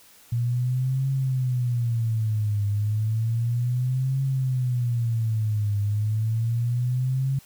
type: tone with vibrato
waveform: sine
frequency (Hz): 117.4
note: A#2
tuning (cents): +13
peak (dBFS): -21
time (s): 0.32-7.39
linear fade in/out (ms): 5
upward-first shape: triangle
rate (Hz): 0.32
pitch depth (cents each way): 250
effects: white hiss -53 dBFS RMS until 7.45 s